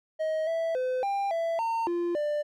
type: tone with pitch steps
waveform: triangle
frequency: 630 / 658 / 510 / 796 / 665 / 912 / 346.3 / 593 Hz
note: D#5 / E5 / C5 / G5 / E5 / A#5 / F4 / D5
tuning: +21 / -3 / -44 / +26 / +15 / -38 / -15 / +17 cents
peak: -24 dBFS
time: 0.19-2.43 s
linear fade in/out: 20 ms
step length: 280 ms
effects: none